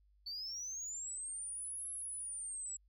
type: linear two-way sweep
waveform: sine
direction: up then down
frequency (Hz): 4435 to 11000 to 7620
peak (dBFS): -39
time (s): 0.26-2.77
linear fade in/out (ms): 10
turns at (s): 1.9
effects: tanh soft clip ceiling -38 dBFS + added 50 Hz sine -66 dBFS peak until 2.88 s